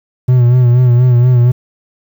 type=tone with vibrato; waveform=triangle; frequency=123.47 Hz; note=B2; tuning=in tune; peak=-3 dBFS; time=0.28-1.52 s; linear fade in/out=10 ms; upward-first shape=sine; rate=4.2 Hz; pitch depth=53 cents each way; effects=7-bit